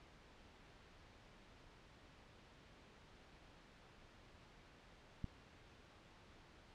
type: click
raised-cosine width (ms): 5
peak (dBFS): -30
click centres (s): 5.243
effects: pink hiss -63 dBFS RMS until 6.74 s + low-pass 4000 Hz 12 dB/octave